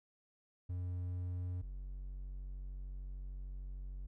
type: tone pair in turn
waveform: triangle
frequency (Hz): 89.7 / 46.65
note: F2 / F#1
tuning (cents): +47 / +15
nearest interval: major seventh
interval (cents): 1132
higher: first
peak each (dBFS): -35 / -40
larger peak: first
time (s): 0.69-1.62 / 1.62-4.07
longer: second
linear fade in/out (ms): 10
effects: none